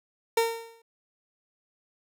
30% pulse tone with exponential decay, 458.1 Hz, A#4, 30 cents flat, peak -16 dBFS, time 0.37-0.82 s, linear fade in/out 5 ms, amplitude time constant 97 ms, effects none

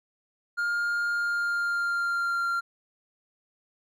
triangle tone with pitch glide, 1411 to 1384.4 Hz, F6 to F6, +17 to -16 cents, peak -23 dBFS, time 0.57-2.61 s, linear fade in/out 20 ms, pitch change -33 cents, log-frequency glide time 1.11-2.48 s, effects none

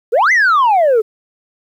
sine exponential two-way sweep, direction up then down, 415.3 to 2093 to 415.3 Hz, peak -6 dBFS, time 0.12-1.02 s, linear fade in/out 20 ms, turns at 0.32 s, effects tanh soft clip ceiling -7 dBFS + 8-bit

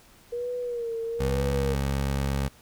sine tone with vibrato, 474.1 Hz, A#4, 29 cents sharp, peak -28 dBFS, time 0.32-1.75 s, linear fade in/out 10 ms, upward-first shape sine, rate 1.1 Hz, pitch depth 68 cents each way
20% pulse tone with pitch glide, 67 to 68.61 Hz, C2 to C#2, +42 to -17 cents, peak -20 dBFS, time 1.19-2.49 s, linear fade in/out 20 ms, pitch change +41 cents, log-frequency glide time 1.33-1.42 s
effects pink hiss -55 dBFS RMS until 2.61 s

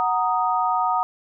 sine chord, D# minor, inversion first, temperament equal, 740 / 932.3 / 1244.5 Hz, F#5 / A#5 / D#6, 0 / 0 / 0 cents, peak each -23 dBFS, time 0-1.03 s, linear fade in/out 0 ms, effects none

